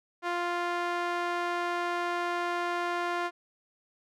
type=tone with band-pass filter; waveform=sawtooth; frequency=349.2 Hz; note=F4; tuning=in tune; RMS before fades=-31 dBFS; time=0.22-3.31 s; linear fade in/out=50 ms; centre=1200 Hz; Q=0.96; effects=none